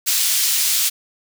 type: high-pass noise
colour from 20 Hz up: pink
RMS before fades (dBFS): -18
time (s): 0.06-0.9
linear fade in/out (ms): 20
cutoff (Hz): 4100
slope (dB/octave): 12
effects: none